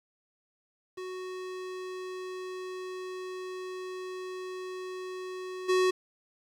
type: tone with level steps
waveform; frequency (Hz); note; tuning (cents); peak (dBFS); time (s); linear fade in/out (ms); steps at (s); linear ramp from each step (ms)
square; 370; F#4; 0; -38 / -23; 0.97-5.91; 10; 5.68; 20
effects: low-pass 7000 Hz 12 dB/octave + 9-bit